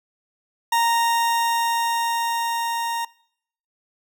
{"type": "tone with level ramp", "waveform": "40% pulse", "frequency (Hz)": 929, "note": "A#5", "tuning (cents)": -6, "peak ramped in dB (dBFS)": [-16, -23], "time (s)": [0.72, 3.05], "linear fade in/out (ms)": 5, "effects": ["noise-tail reverb RT60 0.7 s tail -23 dB re dry"]}